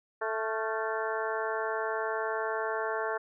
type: harmonic tone with a mistuned harmonic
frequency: 220 Hz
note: A3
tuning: in tune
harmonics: 2 / 3 / 4 / 5 / 6 / 7 / 8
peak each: -34 / -36 / -37 / -38 / -39 / -39 / -40 dBFS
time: 0.21-3.18 s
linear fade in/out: 10 ms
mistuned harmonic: 6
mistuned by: +78 cents
effects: none